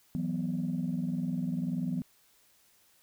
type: chord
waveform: sine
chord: E suspended second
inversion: none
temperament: equal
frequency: 164.81 / 185 / 246.9 Hz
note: E3 / F#3 / B3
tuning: 0 / 0 / 0 cents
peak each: -33 dBFS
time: 0.15-2.02 s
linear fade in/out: 0 ms
effects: tanh soft clip ceiling -23 dBFS + white hiss -65 dBFS RMS until 3.02 s